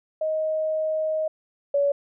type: tone pair in turn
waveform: sine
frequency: 627 / 567.2 Hz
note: D#5 / C#5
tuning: +13 / +40 cents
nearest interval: major second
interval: 173 cents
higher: first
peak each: -22 / -18 dBFS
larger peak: second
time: 0.21-1.28 / 1.74-1.92 s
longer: first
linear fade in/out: 5 ms
effects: none